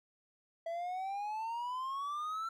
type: exponential sweep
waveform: triangle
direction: up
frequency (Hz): 659.3 to 1352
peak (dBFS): -34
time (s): 0.66-2.49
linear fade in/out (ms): 5
effects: none